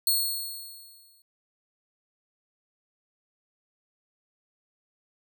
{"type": "tone with exponential decay", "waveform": "10% pulse", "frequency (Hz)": 4327, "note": "C#8", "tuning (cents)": -43, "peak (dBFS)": -13, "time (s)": [0.07, 1.22], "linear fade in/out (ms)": 2, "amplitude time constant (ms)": 250, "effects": []}